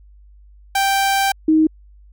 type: tone pair in turn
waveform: sawtooth / sine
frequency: 784 / 314.3 Hz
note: G5 / D#4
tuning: 0 / +18 cents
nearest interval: octave + major third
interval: 1582 cents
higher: first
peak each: -11 / -10 dBFS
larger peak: second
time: 0.75-1.32 / 1.48-1.67 s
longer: first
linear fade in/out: 5 ms
effects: added 50 Hz sine -43 dBFS peak until 2.12 s